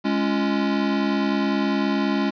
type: chord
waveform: square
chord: Db major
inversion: second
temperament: equal with one note detuned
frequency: 207.7 / 277.2 / 342.8 Hz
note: Ab3 / Db4 / F4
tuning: 0 / 0 / -32 cents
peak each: -24 / -24 / -28 dBFS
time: 0.04-2.31 s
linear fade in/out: 20 ms
effects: resampled to 11025 Hz + 8-bit